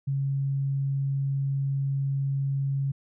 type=tone; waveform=sine; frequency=137.6 Hz; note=C#3; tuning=12 cents flat; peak=-24 dBFS; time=0.07-2.92 s; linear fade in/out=10 ms; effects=none